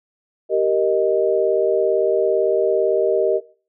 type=chord; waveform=sine; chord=Eb major; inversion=first; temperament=just; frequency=388.9 / 466.7 / 622.3 Hz; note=G4 / Bb4 / Eb5; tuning=-14 / +2 / 0 cents; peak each=-19 dBFS; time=0.49-3.41 s; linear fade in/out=50 ms; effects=noise-tail reverb RT60 0.4 s tail -19 dB re dry